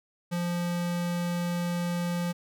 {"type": "tone", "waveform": "square", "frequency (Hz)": 174.2, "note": "F3", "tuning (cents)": -4, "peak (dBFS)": -28, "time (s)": [0.31, 2.33], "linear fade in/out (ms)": 20, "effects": []}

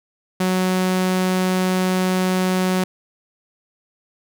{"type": "tone", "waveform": "sawtooth", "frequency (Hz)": 185, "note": "F#3", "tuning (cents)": 0, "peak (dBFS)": -13, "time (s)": [0.4, 2.84], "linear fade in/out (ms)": 5, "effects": []}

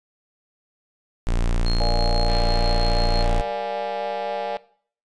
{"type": "tone", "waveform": "square", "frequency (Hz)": 29.14, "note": "A#0", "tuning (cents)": 0, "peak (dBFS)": -19, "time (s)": [1.27, 3.41], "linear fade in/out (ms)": 0}
{"type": "tone with tremolo", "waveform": "sine", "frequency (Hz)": 4250, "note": "C8", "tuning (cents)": 26, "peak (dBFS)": -28, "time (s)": [1.66, 3.23], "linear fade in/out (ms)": 2, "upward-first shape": "square", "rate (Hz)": 6.1, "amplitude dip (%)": 35}
{"type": "chord", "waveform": "sine", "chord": "Bb dominant seventh", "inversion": "none", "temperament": "equal", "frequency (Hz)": [466.2, 587.3, 698.5, 830.6], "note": ["Bb4", "D5", "F5", "Ab5"], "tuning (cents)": [0, 0, 0, 0], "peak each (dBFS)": [-32, -28, -31, -29], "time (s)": [1.8, 4.57], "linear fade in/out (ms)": 5}
{"type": "click train", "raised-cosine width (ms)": 0.3, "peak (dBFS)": -21, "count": 450, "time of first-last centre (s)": [2.29, 4.569], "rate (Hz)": 197}
{"effects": ["noise-tail reverb RT60 0.5 s tail -19 dB re dry", "resampled to 22050 Hz"]}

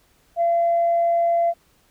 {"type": "tone", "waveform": "sine", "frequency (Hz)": 682, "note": "F5", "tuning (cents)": -41, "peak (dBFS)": -15, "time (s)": [0.36, 1.54], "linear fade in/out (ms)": 50, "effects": ["tanh soft clip ceiling -12 dBFS", "pink hiss -60 dBFS RMS until 1.9 s"]}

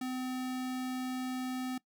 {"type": "tone", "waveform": "square", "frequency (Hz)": 255.7, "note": "C4", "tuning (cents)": -40, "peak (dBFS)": -35, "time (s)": [0.01, 1.78], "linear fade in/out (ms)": 5, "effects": ["noise-tail reverb RT60 0.1 s tail -21 dB re dry"]}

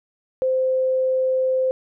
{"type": "tone", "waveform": "sine", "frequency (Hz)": 519, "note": "C5", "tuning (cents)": -14, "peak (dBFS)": -17, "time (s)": [0.42, 1.71], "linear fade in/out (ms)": 0, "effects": []}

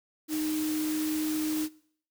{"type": "tone in noise", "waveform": "sine", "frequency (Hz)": 309.2, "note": "D#4", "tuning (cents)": -11, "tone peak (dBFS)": -28, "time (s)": [0.28, 1.69], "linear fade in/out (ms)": 50, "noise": "white", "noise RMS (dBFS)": -38, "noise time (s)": [0.28, 1.69], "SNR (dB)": 7, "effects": ["noise-tail reverb RT60 0.6 s tail -20 dB re dry"]}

